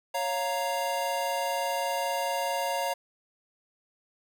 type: chord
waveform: square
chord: Bb minor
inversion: first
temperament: equal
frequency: 554.4 / 698.5 / 932.3 Hz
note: Db5 / F5 / Bb5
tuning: 0 / 0 / 0 cents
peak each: -33 / -33 / -32 dBFS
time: 0.14-2.94 s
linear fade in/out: 10 ms
effects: none